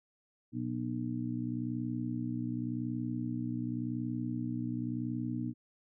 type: harmonic tone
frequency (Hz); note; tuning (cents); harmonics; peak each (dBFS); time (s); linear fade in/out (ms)
60.9; B1; -24; 2 / 3 / 4 / 5; -38 / -45 / -36 / -39; 0.52-5.54; 50
effects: none